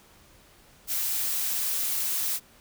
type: noise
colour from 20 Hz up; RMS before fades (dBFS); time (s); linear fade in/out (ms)
blue; -28; 0.87-2.4; 50
effects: pink hiss -56 dBFS RMS until 2.6 s